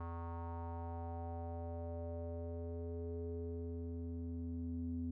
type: tone with low-pass filter sweep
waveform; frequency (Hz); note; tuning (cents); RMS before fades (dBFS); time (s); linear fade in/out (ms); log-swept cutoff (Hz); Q
square; 84.3; E2; +39; -43; 0-5.11; 5; 1100 to 250; 4.2
effects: none